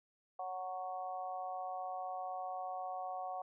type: harmonic tone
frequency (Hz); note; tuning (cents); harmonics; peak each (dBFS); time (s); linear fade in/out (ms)
184.8; F#3; -2; 3 / 4 / 5 / 6; -48 / -40 / -52 / -48; 0.39-3.42; 5
effects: none